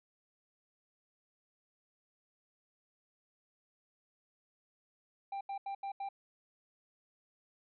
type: tone bursts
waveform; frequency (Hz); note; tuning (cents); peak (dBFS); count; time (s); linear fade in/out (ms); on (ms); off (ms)
triangle; 790; G5; +13; -35; 5; 5.32-6.089; 5; 89; 81
effects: resampled to 11025 Hz